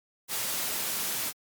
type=high-pass noise; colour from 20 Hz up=white; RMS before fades=-31 dBFS; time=0.28-1.33 s; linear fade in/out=50 ms; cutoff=100 Hz; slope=12 dB/octave; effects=MP3 96 kbps